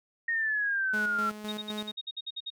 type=exponential sweep; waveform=sine; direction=down; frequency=1864.7 to 1345 Hz; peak=-26 dBFS; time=0.28-1.3 s; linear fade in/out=5 ms
type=tone with tremolo; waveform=sawtooth; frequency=211.7 Hz; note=G#3; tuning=33 cents sharp; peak=-30 dBFS; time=0.93-1.92 s; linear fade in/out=10 ms; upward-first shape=square; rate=3.9 Hz; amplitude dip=55%
type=tone bursts; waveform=sine; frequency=3729 Hz; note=A#7; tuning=in tune; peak=-33 dBFS; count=11; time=1.48-2.503 s; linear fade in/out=10 ms; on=43 ms; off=55 ms
effects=none